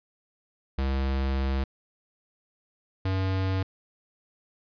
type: tone pair in turn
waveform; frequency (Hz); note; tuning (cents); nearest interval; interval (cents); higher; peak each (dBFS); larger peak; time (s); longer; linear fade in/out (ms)
square; 67.1 / 94.89; C2 / F#2; +44 / +44; tritone; 600; second; -25; neither; 0.78-1.64 / 3.05-3.63; first; 5
effects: resampled to 11025 Hz